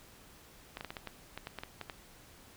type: clicks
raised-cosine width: 0.3 ms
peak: -24 dBFS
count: 12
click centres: 0.771 / 0.809 / 0.847 / 0.905 / 0.968 / 1.073 / 1.376 / 1.471 / 1.587 / 1.635 / 1.813 / 1.898 s
effects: pink hiss -57 dBFS RMS until 2.56 s